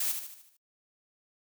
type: noise with echo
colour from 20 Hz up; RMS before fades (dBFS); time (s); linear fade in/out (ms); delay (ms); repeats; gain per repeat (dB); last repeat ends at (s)
blue; -30; 0-0.12; 5; 75; 6; -6; 0.57
effects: noise-tail reverb RT60 0.1 s tail -24 dB re dry